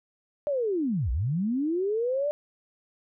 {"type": "linear two-way sweep", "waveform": "sine", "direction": "down then up", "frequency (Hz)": [601, 53.1, 601], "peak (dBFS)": -24, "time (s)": [0.47, 2.31], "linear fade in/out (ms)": 0, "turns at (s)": 1.11, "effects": []}